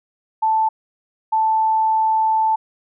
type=tone pair in turn; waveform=sine; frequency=880 / 880 Hz; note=A5 / A5; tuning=0 / 0 cents; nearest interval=unison; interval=0 cents; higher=neither; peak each=-14 dBFS; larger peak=neither; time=0.42-0.69 / 1.32-2.56 s; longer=second; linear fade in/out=10 ms; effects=none